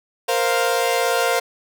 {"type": "chord", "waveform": "sawtooth", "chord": "Bb suspended second", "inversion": "none", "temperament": "equal", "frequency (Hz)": [466.2, 523.3, 698.5], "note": ["Bb4", "C5", "F5"], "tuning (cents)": [0, 0, 0], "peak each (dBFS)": -18, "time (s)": [0.28, 1.4], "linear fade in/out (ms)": 10, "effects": []}